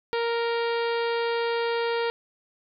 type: harmonic tone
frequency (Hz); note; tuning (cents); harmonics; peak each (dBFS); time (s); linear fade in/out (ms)
466.2; A#4; 0; 1 / 2 / 3 / 4 / 5 / 6 / 7 / 8 / 9 / 10; -25 / -31 / -35 / -37 / -39 / -41 / -42 / -43 / -44 / -45; 0.13-2.1; 0
effects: none